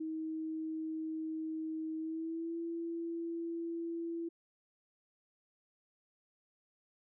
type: tone with pitch glide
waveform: sine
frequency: 317.3 to 335 Hz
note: D#4 to E4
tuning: +34 to +28 cents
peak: -36 dBFS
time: 0-4.29 s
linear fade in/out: 10 ms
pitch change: +94 cents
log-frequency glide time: 1.98-2.57 s
effects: none